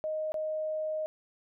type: tone with dropouts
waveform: sine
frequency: 622.3 Hz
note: D#5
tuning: in tune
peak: -30 dBFS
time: 0.04-1.06 s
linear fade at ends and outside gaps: 0 ms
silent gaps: 0.32-0.342 s
effects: none